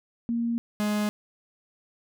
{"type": "tone pair in turn", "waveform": ["sine", "45% pulse"], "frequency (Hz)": [233.8, 209.4], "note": ["A#3", "G#3"], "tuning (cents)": [5, 15], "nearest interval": "major second", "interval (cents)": 190, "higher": "first", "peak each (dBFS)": -24, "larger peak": "neither", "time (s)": [[0.29, 0.58], [0.8, 1.09]], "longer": "neither", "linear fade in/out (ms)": 0, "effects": []}